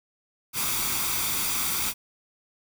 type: noise with comb filter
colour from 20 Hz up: white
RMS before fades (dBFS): -27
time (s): 0.53-1.94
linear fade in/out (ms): 50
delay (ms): 0.85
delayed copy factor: +0.55
effects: none